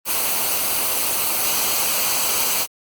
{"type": "noise with comb filter", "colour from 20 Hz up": "white", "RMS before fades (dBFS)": -20, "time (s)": [0.05, 2.67], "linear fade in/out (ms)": 50, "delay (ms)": 0.56, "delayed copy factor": -0.55, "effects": ["Opus 32 kbps"]}